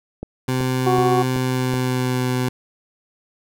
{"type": "click train", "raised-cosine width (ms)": 2, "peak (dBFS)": -15, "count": 5, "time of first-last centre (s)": [0.23, 1.739], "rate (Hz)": 2.65}
{"type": "tone with pitch glide", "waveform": "20% pulse", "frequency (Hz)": [128.7, 126.42], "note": ["C3", "B2"], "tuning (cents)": [-28, 41], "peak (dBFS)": -14, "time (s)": [0.48, 2.49], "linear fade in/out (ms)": 5, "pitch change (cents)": -31, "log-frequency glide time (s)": [1.29, 2.25]}
{"type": "harmonic tone", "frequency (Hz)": 370, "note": "F#4", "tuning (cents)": 0, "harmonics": [1, 2, 3], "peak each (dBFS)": [-18, -20, -25], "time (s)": [0.86, 1.23], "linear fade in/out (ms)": 10}
{"effects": []}